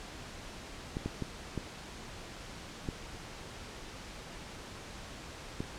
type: clicks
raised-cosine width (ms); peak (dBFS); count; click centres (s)
3; -21; 6; 0.969 / 1.06 / 1.223 / 1.577 / 2.888 / 5.605
effects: pink hiss -46 dBFS RMS until 5.78 s + low-pass 7000 Hz 12 dB/octave